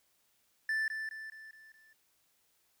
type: tone with echo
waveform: triangle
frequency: 1762 Hz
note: A6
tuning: 2 cents sharp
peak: -28 dBFS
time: 0.69-0.88 s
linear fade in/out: 2 ms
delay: 210 ms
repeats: 5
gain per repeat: -6 dB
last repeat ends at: 1.93 s
effects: white hiss -73 dBFS RMS until 2.8 s